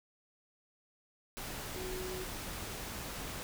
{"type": "tone in noise", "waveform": "sine", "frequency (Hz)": 370, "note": "F#4", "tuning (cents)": 0, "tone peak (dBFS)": -41, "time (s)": [1.76, 2.24], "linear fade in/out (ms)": 0, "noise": "pink", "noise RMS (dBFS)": -42, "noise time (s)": [1.37, 3.43], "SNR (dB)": -2, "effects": []}